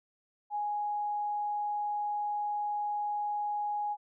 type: tone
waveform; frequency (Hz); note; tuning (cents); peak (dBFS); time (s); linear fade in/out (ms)
sine; 830.6; G#5; 0; -30; 0.5-3.97; 50
effects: none